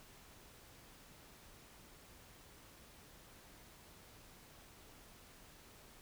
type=silence; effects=pink hiss -60 dBFS RMS until 6.01 s